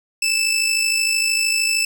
20% pulse tone with amplitude modulation, 2637 Hz, E7, in tune, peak -10 dBFS, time 0.22-1.85 s, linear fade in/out 5 ms, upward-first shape sine, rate 53.1 Hz, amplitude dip 50%, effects none

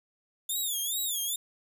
5% pulse tone with vibrato, 3520 Hz, A7, in tune, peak -22 dBFS, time 0.49-1.36 s, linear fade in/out 5 ms, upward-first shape sine, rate 2.4 Hz, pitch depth 160 cents each way, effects none

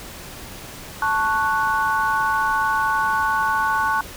sine chord, F# minor, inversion first, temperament equal, 880 / 1108.7 / 1480 Hz, A5 / C#6 / F#6, 0 / 0 / 0 cents, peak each -22 dBFS, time 1.02-4.01 s, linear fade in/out 2 ms, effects pink hiss -37 dBFS RMS until 4.16 s

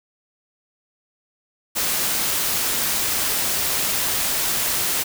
white noise, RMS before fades -22 dBFS, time 1.75-5.04 s, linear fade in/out 20 ms, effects none

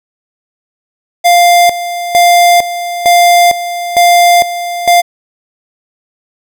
square tone with tremolo, 698.5 Hz, F5, in tune, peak -4 dBFS, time 1.24-5.02 s, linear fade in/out 20 ms, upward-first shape square, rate 1.1 Hz, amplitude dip 75%, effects none

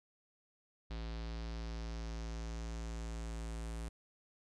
square tone with low-pass filter sweep, 56.2 Hz, A1, 37 cents sharp, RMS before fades -42 dBFS, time 0.9-3.89 s, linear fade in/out 10 ms, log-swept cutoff 4200 to 9100 Hz, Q 2.3, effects none

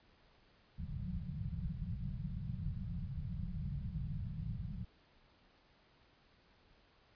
white low-pass noise, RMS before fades -41 dBFS, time 0.78-4.85 s, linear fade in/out 5 ms, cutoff 190 Hz, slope 96 dB/octave, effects pink hiss -68 dBFS RMS until 7.15 s + resampled to 11025 Hz

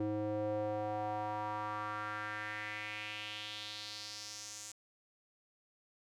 square tone with band-pass filter sweep, 105.8 Hz, G#2, 33 cents sharp, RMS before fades -40 dBFS, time 0-4.72 s, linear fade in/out 5 ms, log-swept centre 380 to 7200 Hz, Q 3.1, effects none

